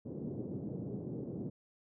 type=band-pass noise; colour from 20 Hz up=pink; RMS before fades=-41 dBFS; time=0.05-1.5 s; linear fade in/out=10 ms; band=120 to 420 Hz; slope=24 dB/octave; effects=none